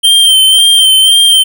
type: tone with vibrato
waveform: square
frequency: 3136 Hz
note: G7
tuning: in tune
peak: -4 dBFS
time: 0.03-1.44 s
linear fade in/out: 20 ms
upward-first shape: sine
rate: 1.9 Hz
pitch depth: 31 cents each way
effects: none